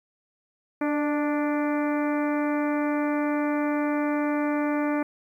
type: harmonic tone with a mistuned harmonic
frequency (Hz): 293.7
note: D4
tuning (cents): 0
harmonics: 1 / 2 / 3 / 4 / 5 / 6 / 7 / 8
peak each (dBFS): -24 / -30 / -34 / -36 / -38 / -40 / -41 / -42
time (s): 0.81-5.03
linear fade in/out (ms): 5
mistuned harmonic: 2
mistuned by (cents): +26
effects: 10-bit